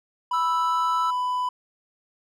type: tone with pitch glide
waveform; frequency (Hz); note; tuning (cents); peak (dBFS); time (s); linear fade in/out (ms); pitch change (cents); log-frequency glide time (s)
triangle; 987.8 to 997; B5 to B5; 0 to +16; -21; 0.31-1.49; 5; +16; 0.59-1.31
type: tone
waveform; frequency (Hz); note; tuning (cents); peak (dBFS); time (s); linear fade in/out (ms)
triangle; 1318.5; E6; 0; -22; 0.33-1.11; 10
effects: none